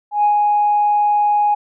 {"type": "tone with ADSR envelope", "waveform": "sine", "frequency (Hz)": 830.6, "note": "G#5", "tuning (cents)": 0, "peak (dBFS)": -9, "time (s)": [0.11, 1.55], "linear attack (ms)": 130, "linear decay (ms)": 96, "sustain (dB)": -2, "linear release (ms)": 12, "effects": ["tanh soft clip ceiling -7 dBFS"]}